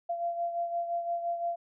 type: beating tone pair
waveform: sine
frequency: 686 / 691.8 Hz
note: F5 / F5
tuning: -31 / -17 cents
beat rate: 5.8 Hz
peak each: -30 / -38 dBFS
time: 0.09-1.56 s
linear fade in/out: 10 ms
effects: none